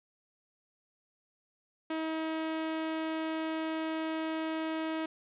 sawtooth tone, 318.9 Hz, D#4, 43 cents sharp, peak -28 dBFS, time 1.9-5.06 s, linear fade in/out 5 ms, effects resampled to 8000 Hz + 11-bit

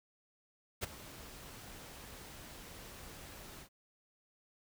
pink noise with ADSR envelope, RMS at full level -35 dBFS, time 0.81-3.69 s, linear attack 27 ms, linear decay 15 ms, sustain -16 dB, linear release 77 ms, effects none

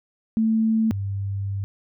sine tone pair in turn, 221.9 / 98.85 Hz, A3 / G2, +15 / +15 cents, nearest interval octave + major second, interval 1400 cents, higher first, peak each -17 / -24 dBFS, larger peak first, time 0.37-0.91 / 0.91-1.64 s, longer second, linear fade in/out 0 ms, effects none

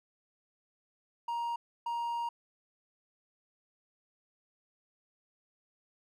triangle tone bursts at uneven times, 940 Hz, A#5, 14 cents sharp, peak -30 dBFS, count 2, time 1.28-1.56 / 1.86-2.29 s, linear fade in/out 5 ms, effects none

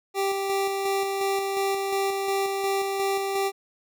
25% pulse tone with tremolo, 392 Hz, G4, in tune, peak -19 dBFS, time 0.14-3.52 s, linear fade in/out 50 ms, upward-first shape square, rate 2.8 Hz, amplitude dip 30%, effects none

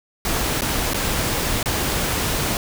pink noise with dropouts, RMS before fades -22 dBFS, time 0.25-2.57 s, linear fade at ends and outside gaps 1 ms, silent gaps 0.609-0.619 / 0.935-0.944 / 1.629-1.658 s, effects none

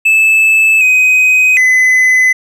triangle tone with pitch steps, 2620 / 2513 / 2021 Hz, E7 / D#7 / B6, -11 / +17 / +39 cents, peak -4 dBFS, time 0.05-2.33 s, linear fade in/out 10 ms, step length 760 ms, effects none

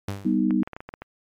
sawtooth tone with exponential decay, 99.4 Hz, G2, 25 cents sharp, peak -21 dBFS, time 0.08-0.45 s, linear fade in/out 5 ms, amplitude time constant 79 ms
sine chord, G augmented, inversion none, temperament equal, 196 / 246.9 / 311.1 Hz, G3 / B3 / D#4, 0 / 0 / 0 cents, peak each -23 dBFS, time 0.25-0.63 s, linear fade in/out 5 ms
clicks, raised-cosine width 0.5 ms, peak -21 dBFS, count 9, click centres 0.508 / 0.632 / 0.675 / 0.733 / 0.765 / 0.805 / 0.89 / 0.939 / 1.02 s
effects MP3 96 kbps

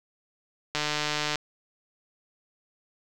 click train, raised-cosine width 0.2 ms, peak -10 dBFS, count 92, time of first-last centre 0.75-1.357 s, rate 150 Hz, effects none

